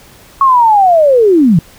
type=linear sweep; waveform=sine; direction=down; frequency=1111 to 148.7 Hz; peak=-4 dBFS; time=0.41-1.59 s; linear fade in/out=2 ms; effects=pink hiss -40 dBFS RMS until 1.78 s